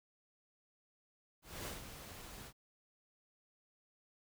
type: noise with ADSR envelope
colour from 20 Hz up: pink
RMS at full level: -43 dBFS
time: 1.42-2.53 s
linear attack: 240 ms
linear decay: 150 ms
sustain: -8 dB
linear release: 64 ms
effects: none